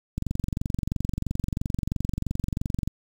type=click train; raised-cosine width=5 ms; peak=-14 dBFS; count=63; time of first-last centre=0.18-2.876 s; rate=23 Hz; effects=7-bit

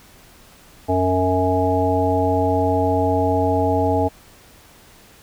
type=harmonic tone with a mistuned harmonic; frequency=92.5 Hz; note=F#2; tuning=in tune; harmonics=1 / 3 / 5 / 7 / 9; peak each=-22 / -22 / -22 / -22 / -22 dBFS; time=0.88-4.09 s; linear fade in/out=20 ms; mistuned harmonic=5; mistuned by=-25 cents; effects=pink hiss -48 dBFS RMS until 5.22 s

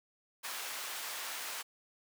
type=high-pass noise; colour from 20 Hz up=pink; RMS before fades=-41 dBFS; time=0.43-1.63 s; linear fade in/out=20 ms; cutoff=1000 Hz; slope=12 dB/octave; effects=none

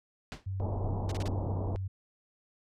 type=noise with exponential decay; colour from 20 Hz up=pink; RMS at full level=-36 dBFS; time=0.32-0.46 s; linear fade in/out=0 ms; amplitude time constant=30 ms
type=tone with pitch glide; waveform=sine; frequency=95.9 to 95.24 Hz; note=G2 to G2; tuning=-37 to -49 cents; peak=-32 dBFS; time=0.46-1.88 s; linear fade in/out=10 ms; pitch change=-12 cents; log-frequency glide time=1.45-1.56 s
type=low-pass noise; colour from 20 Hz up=pink; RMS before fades=-36 dBFS; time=0.6-1.76 s; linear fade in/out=0 ms; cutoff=960 Hz; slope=48 dB/octave
type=noise bursts; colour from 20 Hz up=white; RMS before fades=-38 dBFS; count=4; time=1.09-1.281 s; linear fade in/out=2 ms; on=26 ms; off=29 ms
effects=low-pass 5000 Hz 12 dB/octave

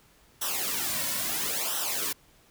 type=noise with flanger; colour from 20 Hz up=white; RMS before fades=-30 dBFS; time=0.41-2.13 s; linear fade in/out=10 ms; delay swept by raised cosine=0.43 to 2.53 ms; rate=0.74 Hz; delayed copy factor=-0.8; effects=pink hiss -60 dBFS RMS until 2.5 s

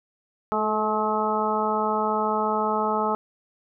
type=harmonic tone with a mistuned harmonic; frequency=214.4 Hz; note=A3; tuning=45 cents flat; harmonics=1 / 2 / 3 / 4 / 5 / 6; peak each=-30 / -28 / -30 / -26 / -30 / -28 dBFS; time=0.52-3.15 s; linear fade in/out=0 ms; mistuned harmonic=2; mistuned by=+18 cents; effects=none

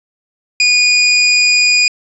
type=tone; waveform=25% pulse; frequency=2456 Hz; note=D#7; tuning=23 cents flat; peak=-4 dBFS; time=0.6-1.88 s; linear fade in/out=2 ms; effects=resampled to 22050 Hz + 7-bit

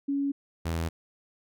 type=tone pair in turn; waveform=sine / sawtooth; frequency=280 / 82.53 Hz; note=C#4 / E2; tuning=+18 / +3 cents; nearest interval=octave + major sixth; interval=2115 cents; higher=first; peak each=-25 / -24 dBFS; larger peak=second; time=0.08-0.32 / 0.65-0.89 s; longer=neither; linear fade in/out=10 ms; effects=none

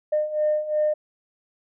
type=beating tone pair; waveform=sine; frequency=605 / 607.8 Hz; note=D#5 / D#5; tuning=-49 / -41 cents; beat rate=2.8 Hz; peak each=-25 / -21 dBFS; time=0.12-0.94 s; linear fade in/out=10 ms; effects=tanh soft clip ceiling -14 dBFS

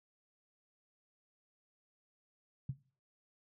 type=tone with exponential decay; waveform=sine; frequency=135.5 Hz; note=C#3; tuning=39 cents flat; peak=-31 dBFS; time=2.69-2.79 s; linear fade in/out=5 ms; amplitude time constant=20 ms; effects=noise-tail reverb RT60 0.4 s tail -19 dB re dry

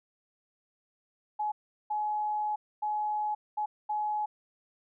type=tone bursts at uneven times; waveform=sine; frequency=845 Hz; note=G#5; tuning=30 cents sharp; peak=-28 dBFS; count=5; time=1.39-1.52 / 1.9-2.56 / 2.82-3.35 / 3.57-3.66 / 3.89-4.26 s; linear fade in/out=10 ms; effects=none

